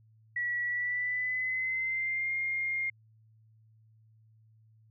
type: tone with pitch glide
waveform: sine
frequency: 1936 to 2123 Hz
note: B6 to C7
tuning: -35 to +25 cents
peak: -29 dBFS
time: 0.36-2.9 s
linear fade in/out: 5 ms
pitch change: +160 cents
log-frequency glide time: 0.63-2.33 s
effects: added 110 Hz sine -59 dBFS peak until 4.9 s